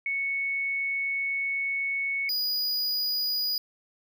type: tone pair in turn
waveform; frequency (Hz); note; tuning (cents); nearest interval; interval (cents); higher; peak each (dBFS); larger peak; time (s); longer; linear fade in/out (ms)
sine / square; 2213 / 4917; C#7 / D#8; -3 / -21; octave + major second; 1382; second; -26; neither; 0.06-2.29 / 2.29-3.58; first; 2
effects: none